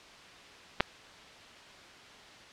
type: clicks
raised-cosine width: 0.3 ms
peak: -17 / -6 dBFS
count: 2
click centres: 0.801 / 0.806 s
effects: white hiss -51 dBFS RMS until 2.52 s + low-pass 4000 Hz 12 dB/octave